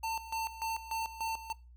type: tone with tremolo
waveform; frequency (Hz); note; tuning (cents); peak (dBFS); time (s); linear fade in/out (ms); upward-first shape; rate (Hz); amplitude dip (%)
square; 898; A5; +35; -33; 0.03-1.53; 10; square; 3.4; 75
effects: noise-tail reverb RT60 0.3 s tail -21 dB re dry + added 60 Hz sine -52 dBFS peak until 1.76 s